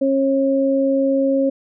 sine tone pair together, 271.6 / 543.2 Hz, C#4 / C#5, -35 / -35 cents, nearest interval octave, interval 1200 cents, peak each -17 dBFS, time 0.01-1.5 s, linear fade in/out 10 ms, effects none

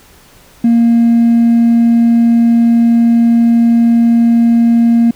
triangle tone with hard clipping, 233.1 Hz, A#3, in tune, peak -5 dBFS, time 0.64-5.11 s, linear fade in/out 5 ms, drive 2 dB, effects pink hiss -43 dBFS RMS until 5.15 s

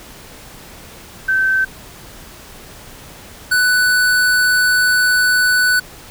sine / square tone pair in turn, 1544 / 1490.6 Hz, G6 / F#6, -27 / +12 cents, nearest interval minor second, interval 61 cents, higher first, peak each -12 dBFS, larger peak neither, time 1.28-1.65 / 3.51-5.8 s, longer second, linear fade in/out 10 ms, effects pink hiss -38 dBFS RMS until 6.1 s

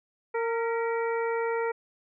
harmonic tone with a mistuned harmonic, 460 Hz, A#4, 23 cents flat, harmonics 1 / 2 / 3 / 4 / 5, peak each -27 / -33 / -37 / -39 / -41 dBFS, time 0.34-1.72 s, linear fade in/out 10 ms, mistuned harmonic 4, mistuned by +61 cents, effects none

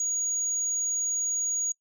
sine tone, 6730 Hz, G#8, 22 cents sharp, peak -24 dBFS, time 0-1.72 s, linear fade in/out 2 ms, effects noise-tail reverb RT60 0.1 s tail -26 dB re dry + tanh soft clip ceiling -20 dBFS

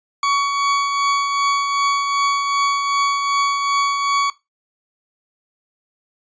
40% pulse tone with tremolo, 1125 Hz, C#6, 25 cents sharp, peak -13 dBFS, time 0.23-4.3 s, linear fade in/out 2 ms, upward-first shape triangle, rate 2.6 Hz, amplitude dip 45%, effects noise-tail reverb RT60 0.2 s tail -17 dB re dry + resampled to 16000 Hz

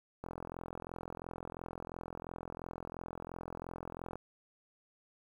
click train, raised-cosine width 1 ms, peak -28 dBFS, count 169, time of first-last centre 0.24-4.156 s, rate 42.9 Hz, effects 10-bit

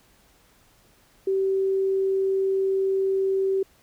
sine tone, 385.6 Hz, G4, 28 cents flat, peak -20 dBFS, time 1.27-3.63 s, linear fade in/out 5 ms, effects pink hiss -59 dBFS RMS until 3.82 s

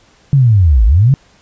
sine linear two-way sweep, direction down then up, 144.8 to 49 to 144.8 Hz, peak -5 dBFS, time 0.33-1.14 s, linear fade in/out 0 ms, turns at 0.85 s, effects pink hiss -49 dBFS RMS until 1.41 s + resampled to 16000 Hz

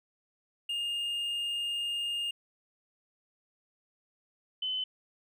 triangle / sine tone pair in turn, 2828 / 3035 Hz, F7 / F#7, +21 / +43 cents, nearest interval minor second, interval 122 cents, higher second, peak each -29 / -30 dBFS, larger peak first, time 0.69-2.31 / 4.62-4.84 s, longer first, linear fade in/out 5 ms, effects none

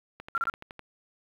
click train, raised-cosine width 0.3 ms, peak -24 dBFS, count 8, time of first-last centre 0.2-0.793 s, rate 11.8 Hz
sine tone bursts, 1371 Hz, F6, 32 cents flat, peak -24 dBFS, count 3, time 0.35-0.498 s, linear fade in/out 0 ms, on 28 ms, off 32 ms
effects low-pass 3000 Hz 12 dB/octave + 9-bit

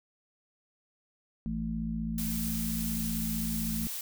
harmonic tone, 55.6 Hz, A1, 19 cents sharp, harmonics 1 / 3 / 4, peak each -37 / -36 / -33 dBFS, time 1.46-3.87 s, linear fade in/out 0 ms
blue noise, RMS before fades -37 dBFS, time 2.18-4.01 s, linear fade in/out 2 ms
effects none

